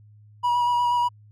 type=tone with vibrato; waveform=triangle; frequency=967 Hz; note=B5; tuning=37 cents flat; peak=-17 dBFS; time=0.43-1.09 s; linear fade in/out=20 ms; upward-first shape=square; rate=8.3 Hz; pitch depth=14 cents each way; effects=added 105 Hz sine -48 dBFS peak until 1.31 s